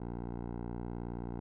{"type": "tone with low-pass filter", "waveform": "10% pulse", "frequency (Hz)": 59, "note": "A#1", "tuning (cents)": 22, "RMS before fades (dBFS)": -40, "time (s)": [0, 1.4], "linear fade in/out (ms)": 5, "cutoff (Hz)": 800, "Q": 0.96, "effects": []}